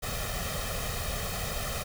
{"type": "noise with comb filter", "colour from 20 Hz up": "pink", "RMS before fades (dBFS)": -33, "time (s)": [0.02, 1.84], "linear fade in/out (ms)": 20, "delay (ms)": 1.6, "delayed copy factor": 0.8, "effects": []}